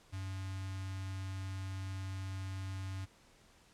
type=tone with notch filter; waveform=square; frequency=95.6 Hz; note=G2; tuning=43 cents flat; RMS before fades=-41 dBFS; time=0.12-3.06 s; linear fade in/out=20 ms; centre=480 Hz; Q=0.58; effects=pink hiss -64 dBFS RMS until 3.73 s + low-pass 9000 Hz 12 dB/octave